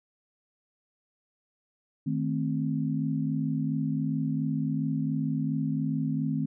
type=chord; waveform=sine; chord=A diminished; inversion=second; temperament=equal with one note detuned; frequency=155.56 / 220 / 262.8 Hz; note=Eb3 / A3 / C4; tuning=0 / 0 / +8 cents; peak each=-29 / -32 / -30 dBFS; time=2.06-6.46 s; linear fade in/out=10 ms; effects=none